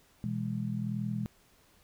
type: chord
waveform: sine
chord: E major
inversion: second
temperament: just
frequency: 123.61 / 164.81 / 206 Hz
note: B2 / E3 / G#3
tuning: +2 / 0 / -14 cents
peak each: -35 / -38 / -34 dBFS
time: 0.24-1.26 s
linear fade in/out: 0 ms
effects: pink hiss -64 dBFS RMS until 1.83 s